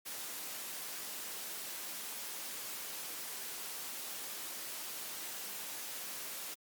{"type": "noise", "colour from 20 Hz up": "white", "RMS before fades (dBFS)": -43, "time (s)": [0.05, 6.55], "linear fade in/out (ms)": 20, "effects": ["high-pass 200 Hz 12 dB/octave", "Opus 48 kbps"]}